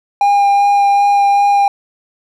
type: tone with vibrato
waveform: triangle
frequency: 806 Hz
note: G5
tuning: 48 cents sharp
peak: -6 dBFS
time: 0.21-1.68 s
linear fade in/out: 2 ms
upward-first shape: sine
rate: 2.6 Hz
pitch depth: 10 cents each way
effects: none